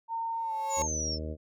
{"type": "tone with pitch glide", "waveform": "sine", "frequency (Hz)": [913, 879.4], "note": ["A#5", "A5"], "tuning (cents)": [-36, -1], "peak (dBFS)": -30, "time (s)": [0.08, 0.88], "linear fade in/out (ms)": 50, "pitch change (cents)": -65, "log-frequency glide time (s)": [0.43, 0.54]}
{"type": "tone with exponential growth", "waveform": "35% pulse", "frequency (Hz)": 546, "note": "C#5", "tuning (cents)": -26, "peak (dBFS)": -27, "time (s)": [0.31, 0.82], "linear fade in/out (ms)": 0, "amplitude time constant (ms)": 110}
{"type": "exponential sweep", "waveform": "sine", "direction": "down", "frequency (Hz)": [7090, 5274], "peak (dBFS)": -31, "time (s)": [0.69, 1.19], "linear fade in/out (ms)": 50}
{"type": "harmonic tone", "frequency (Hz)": 77.78, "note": "D#2", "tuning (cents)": 0, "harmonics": [1, 2, 3, 4, 5, 6, 7, 8], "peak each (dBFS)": [-35, -44, -43, -43, -48, -44, -46, -46], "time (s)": [0.76, 1.37], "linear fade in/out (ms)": 50}
{"effects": []}